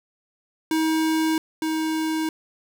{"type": "tone pair in turn", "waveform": "square", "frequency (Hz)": [318.1, 316.7], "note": ["D#4", "D#4"], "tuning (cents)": [38, 31], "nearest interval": "unison", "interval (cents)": 7, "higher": "first", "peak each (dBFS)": [-20, -23], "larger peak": "first", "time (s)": [[0.71, 1.38], [1.62, 2.29]], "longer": "neither", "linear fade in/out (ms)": 2, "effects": []}